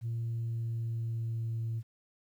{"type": "tone with pitch glide", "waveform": "sine", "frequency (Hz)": [115.9, 113.71], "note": ["A#2", "A#2"], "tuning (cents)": [-10, -43], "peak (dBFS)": -30, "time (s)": [0.01, 1.83], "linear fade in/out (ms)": 50, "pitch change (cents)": -33, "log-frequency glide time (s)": [0.12, 1.63], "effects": ["tanh soft clip ceiling -29 dBFS", "11-bit"]}